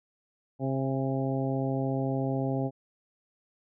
harmonic tone with a mistuned harmonic, 133.8 Hz, C3, 39 cents sharp, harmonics 1 / 2 / 3 / 4 / 5 / 6, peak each -30 / -31 / -36 / -36 / -37 / -40 dBFS, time 0.59-2.71 s, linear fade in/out 50 ms, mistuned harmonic 6, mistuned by +19 cents, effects none

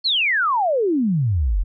sine exponential sweep, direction down, 4460 to 38.89 Hz, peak -16 dBFS, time 0.04-1.64 s, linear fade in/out 20 ms, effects none

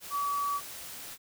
sine tone in noise, 1142 Hz, D6, 49 cents flat, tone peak -28 dBFS, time 0.1-0.61 s, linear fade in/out 50 ms, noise white, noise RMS -43 dBFS, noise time 0-1.18 s, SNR +12 dB, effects none

